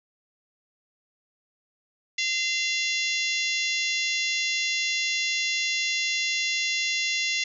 harmonic tone with a mistuned harmonic, 688 Hz, F5, 26 cents flat, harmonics 3 / 4 / 5 / 6 / 7 / 8 / 9 / 10, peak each -28 / -30 / -32 / -34 / -35 / -36 / -37 / -38 dBFS, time 2.18-7.44 s, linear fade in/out 5 ms, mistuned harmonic 10, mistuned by -36 cents, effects none

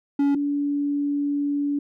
triangle / sine tone pair in turn, 282.6 / 286.9 Hz, C#4 / D4, +34 / -40 cents, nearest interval unison, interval 26 cents, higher second, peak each -15 / -21 dBFS, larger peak first, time 0.19-0.35 / 0.35-1.79 s, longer second, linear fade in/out 5 ms, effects none

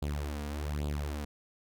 sawtooth tone with flanger, 73.42 Hz, D2, in tune, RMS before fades -35 dBFS, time 0.02-1.25 s, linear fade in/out 5 ms, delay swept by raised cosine 0.25 to 4.25 ms, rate 1.2 Hz, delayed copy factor +0.75, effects none

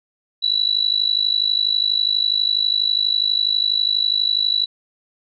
sine tone with amplitude modulation, 3940 Hz, B7, 5 cents flat, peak -12 dBFS, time 0.42-4.66 s, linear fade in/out 20 ms, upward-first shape sine, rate 52.2 Hz, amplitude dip 90%, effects none

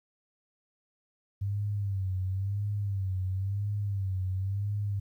sine tone with vibrato, 98 Hz, G2, in tune, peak -28 dBFS, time 1.41-5 s, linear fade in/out 10 ms, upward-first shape sine, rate 0.97 Hz, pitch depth 88 cents each way, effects 11-bit

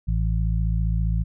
harmonic tone, 55 Hz, A1, in tune, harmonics 1 / 2 / 3, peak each -21 / -26 / -28 dBFS, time 0.07-1.24 s, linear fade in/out 20 ms, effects none

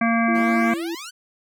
harmonic tone, 230 Hz, A#3, 23 cents flat, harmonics 1 / 3 / 5 / 7 / 9 / 10, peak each -19 / -24 / -26 / -27 / -29 / -29 dBFS, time 0.01-0.74 s, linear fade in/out 5 ms
sine tone, 335 Hz, E4, 28 cents sharp, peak -25 dBFS, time 0.28-0.95 s, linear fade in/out 5 ms
10% pulse exponential sweep, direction up, 164.81 to 1557 Hz, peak -25 dBFS, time 0.34-1.11 s, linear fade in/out 20 ms
effects none

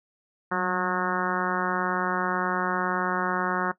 harmonic tone with a mistuned harmonic, 181.9 Hz, F#3, 29 cents flat, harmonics 1 / 2 / 3 / 4 / 5 / 6 / 7 / 8 / 9 / 10, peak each -32 / -32 / -35 / -34 / -32 / -32 / -32 / -32 / -36 / -38 dBFS, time 0.51-3.72 s, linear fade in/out 10 ms, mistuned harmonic 1, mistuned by +43 cents, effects noise-tail reverb RT60 0.1 s tail -18 dB re dry

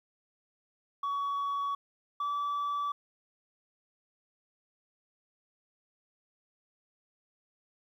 sine tone pair in turn, 1127 / 1154 Hz, C#6 / D6, +28 / -31 cents, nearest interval unison, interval 41 cents, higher second, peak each -27 dBFS, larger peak neither, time 1.03-1.75 / 2.2-2.92 s, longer neither, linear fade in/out 5 ms, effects tanh soft clip ceiling -29 dBFS + 11-bit

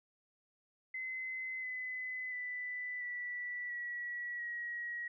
sine tone with pitch steps, 2046 / 2017 / 1987.8 / 1959.3 / 1931.2 / 1903.5 Hz, C7 / B6 / B6 / B6 / B6 / A#6, -39 / +36 / +11 / -14 / -39 / +36 cents, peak -38 dBFS, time 0.94-5.08 s, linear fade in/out 5 ms, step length 690 ms, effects none

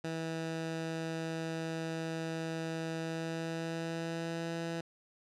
15% pulse tone with pitch glide, 162.7 to 166.5 Hz, E3 to E3, -22 to +18 cents, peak -29 dBFS, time 0.04-4.81 s, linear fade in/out 5 ms, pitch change +40 cents, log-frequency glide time 2.96-4.54 s, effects low-pass 7000 Hz 12 dB/octave

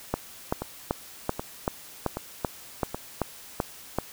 two click trains, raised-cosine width 1 ms, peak -16 / -10 dBFS, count 4 / 11, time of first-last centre 0.62-2.946 / 0.14-3.986 s, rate 1.29 / 2.6 Hz, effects white hiss -46 dBFS RMS until 4.12 s

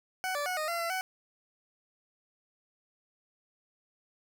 20% pulse tone with pitch steps, 747 / 581 / 733 / 618 / 682 / 676 / 750 Hz, F#5 / D5 / F#5 / D#5 / F5 / E5 / F#5, +16 / -19 / -16 / -12 / -41 / +43 / +23 cents, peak -26 dBFS, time 0.24-1.01 s, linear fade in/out 0 ms, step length 110 ms, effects none

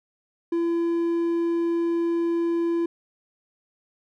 triangle tone, 337.9 Hz, E4, 43 cents sharp, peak -19 dBFS, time 0.52-2.86 s, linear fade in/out 5 ms, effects none

